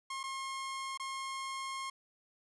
sawtooth tone with dropouts, 1073 Hz, C6, 43 cents sharp, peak -34 dBFS, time 0.1-1.9 s, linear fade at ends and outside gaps 5 ms, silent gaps 0.232-0.237 / 0.975-0.997 s, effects resampled to 24000 Hz

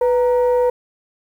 sine tone pair together, 493.9 / 932.3 Hz, B4 / A#5, 0 / 0 cents, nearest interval major seventh, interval 1100 cents, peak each -12 / -21 dBFS, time 0.01-0.7 s, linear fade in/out 5 ms, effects tanh soft clip ceiling -9 dBFS + 8-bit

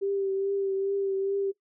sine tone with vibrato, 392 Hz, G4, in tune, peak -25 dBFS, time 0.01-1.52 s, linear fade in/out 20 ms, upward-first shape triangle, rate 2.4 Hz, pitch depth 30 cents each way, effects noise-tail reverb RT60 0.1 s tail -18 dB re dry

